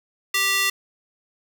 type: tone with high-pass filter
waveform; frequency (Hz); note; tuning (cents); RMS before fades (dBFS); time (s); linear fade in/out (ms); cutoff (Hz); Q
square; 392; G4; 0; -21; 0.34-0.7; 5; 2100; 1.3
effects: none